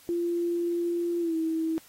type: tone with pitch glide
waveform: sine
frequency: 344.1 to 322.9 Hz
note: F4 to E4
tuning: -26 to -36 cents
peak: -25 dBFS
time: 0.09-1.78 s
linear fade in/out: 0 ms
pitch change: -110 cents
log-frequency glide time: 1.2-1.35 s
effects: white hiss -55 dBFS RMS until 1.88 s + AAC 48 kbps

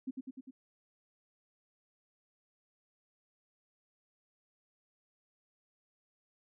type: tone with echo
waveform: sine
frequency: 261.6 Hz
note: C4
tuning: in tune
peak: -34 dBFS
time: 0.07-0.11 s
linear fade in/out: 10 ms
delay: 100 ms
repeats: 4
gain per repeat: -3 dB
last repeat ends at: 0.51 s
effects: none

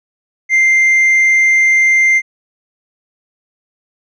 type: tone with tanh clipping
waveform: sine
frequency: 2093 Hz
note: C7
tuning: in tune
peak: -8 dBFS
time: 0.49-2.22 s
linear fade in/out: 50 ms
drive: 2 dB
effects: none

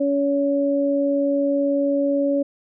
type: tone pair together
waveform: sine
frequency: 281.3 / 563 Hz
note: C#4 / C#5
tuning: +26 / +27 cents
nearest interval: octave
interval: 1201 cents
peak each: -20 dBFS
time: 0-2.43 s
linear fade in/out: 10 ms
effects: none

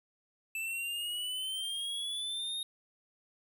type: exponential sweep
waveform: square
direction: up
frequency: 2637 to 3729 Hz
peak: -35 dBFS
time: 0.55-2.63 s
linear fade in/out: 2 ms
effects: 11-bit

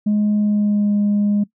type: tone with pitch glide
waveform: sine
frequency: 209.3 to 205.6 Hz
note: G#3 to G#3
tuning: +14 to -17 cents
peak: -12 dBFS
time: 0.06-1.44 s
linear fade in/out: 10 ms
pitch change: -31 cents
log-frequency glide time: 0.36-0.94 s
effects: noise-tail reverb RT60 0.1 s tail -20 dB re dry + tanh soft clip ceiling -12 dBFS

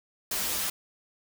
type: noise with comb filter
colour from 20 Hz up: white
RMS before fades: -30 dBFS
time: 0.31-0.7 s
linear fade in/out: 5 ms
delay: 7.2 ms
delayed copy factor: -0.9
effects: none

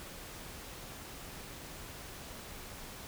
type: silence
effects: pink hiss -47 dBFS RMS until 3.07 s

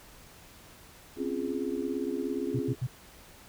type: chord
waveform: sine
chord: Db major seventh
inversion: third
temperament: just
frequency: 259.9 / 277.2 / 346.5 / 415.8 Hz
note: C4 / Db4 / F4 / Ab4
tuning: -11 / 0 / -14 / +2 cents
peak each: -35 dBFS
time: 1.16-2.76 s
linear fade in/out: 50 ms
type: tone bursts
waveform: sine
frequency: 126.1 Hz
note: B2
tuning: 36 cents sharp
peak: -27 dBFS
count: 3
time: 2.54-2.87 s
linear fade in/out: 10 ms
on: 56 ms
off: 81 ms
effects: pink hiss -53 dBFS RMS until 3.48 s

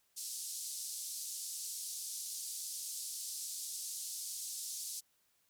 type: band-pass noise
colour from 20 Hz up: white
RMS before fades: -43 dBFS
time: 0.16-5.01 s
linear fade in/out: 20 ms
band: 4600 to 11000 Hz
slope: 24 dB/octave
effects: white hiss -75 dBFS RMS until 5.49 s

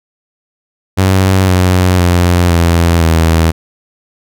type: tone with pitch steps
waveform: sawtooth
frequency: 94.9 / 91.4 / 88.03 / 84.79 / 81.67 Hz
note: F#2 / F#2 / F2 / E2 / E2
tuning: +44 / -21 / +14 / +49 / -16 cents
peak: -3 dBFS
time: 0.97-3.52 s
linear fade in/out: 20 ms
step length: 510 ms
effects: none

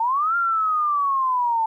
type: linear two-way sweep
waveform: sine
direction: up then down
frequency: 880 to 1400 to 880 Hz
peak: -18 dBFS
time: 0-1.66 s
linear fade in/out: 5 ms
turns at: 0.36 s
effects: 10-bit

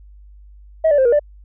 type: tone with pitch steps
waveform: sine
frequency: 639 / 582 / 526 / 475.9 / 589 Hz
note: D#5 / D5 / C5 / A#4 / D5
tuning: +46 / -16 / +9 / +36 / +5 cents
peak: -9 dBFS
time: 0.84-1.195 s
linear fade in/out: 10 ms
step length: 71 ms
effects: tanh soft clip ceiling -8 dBFS + added 50 Hz sine -40 dBFS peak until 1.44 s

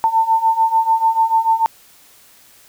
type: beating tone pair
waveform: sine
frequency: 893 / 899.8 Hz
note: A5 / A5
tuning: +25 / +39 cents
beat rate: 6.8 Hz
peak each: -17 / -14 dBFS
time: 0.04-1.66 s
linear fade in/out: 0 ms
effects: white hiss -48 dBFS RMS until 2.68 s

